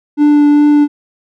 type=tone with vibrato; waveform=triangle; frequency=293.7 Hz; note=D4; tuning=in tune; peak=-3 dBFS; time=0.17-0.88 s; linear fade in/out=50 ms; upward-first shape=triangle; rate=2.5 Hz; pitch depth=11 cents each way; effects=none